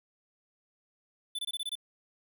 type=tone bursts; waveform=square; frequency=3506 Hz; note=A7; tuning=7 cents flat; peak=-33 dBFS; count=7; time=1.35-1.754 s; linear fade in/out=5 ms; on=38 ms; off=23 ms; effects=none